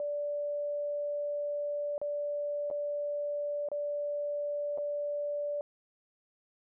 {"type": "tone with dropouts", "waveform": "sine", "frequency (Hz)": 583, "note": "D5", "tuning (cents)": -13, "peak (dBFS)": -31, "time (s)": [0, 5.61], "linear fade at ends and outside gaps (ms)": 1, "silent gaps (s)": [[1.98, 2.015], [2.702, 2.711], [3.687, 3.716], [4.776, 4.783]], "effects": []}